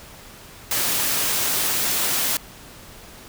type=high-pass noise; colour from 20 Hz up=white; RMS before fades=-22 dBFS; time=0.71-2.37 s; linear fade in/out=2 ms; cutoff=100 Hz; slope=96 dB/octave; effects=pink hiss -43 dBFS RMS until 3.28 s